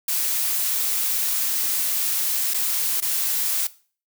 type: noise with dropouts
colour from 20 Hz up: blue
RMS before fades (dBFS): -23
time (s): 0.08-3.67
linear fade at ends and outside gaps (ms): 5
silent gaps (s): 2.538-2.542 / 3.004-3.022
effects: noise-tail reverb RT60 0.4 s tail -18 dB re dry